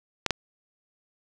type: clicks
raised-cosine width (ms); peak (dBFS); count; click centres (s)
0.2; -6; 2; 0.263 / 0.307
effects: none